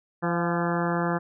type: harmonic tone with a mistuned harmonic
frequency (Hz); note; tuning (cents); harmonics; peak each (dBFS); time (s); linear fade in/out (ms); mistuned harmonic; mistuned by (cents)
171.2; F3; -34; 1 / 2 / 3 / 4 / 5 / 6 / 7 / 8 / 9 / 10; -27 / -30 / -32 / -33 / -34 / -35 / -35 / -36 / -37 / -37; 0.22-1.19; 20; 4; +34
effects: none